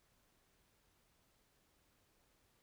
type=silence; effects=pink hiss -75 dBFS RMS until 2.62 s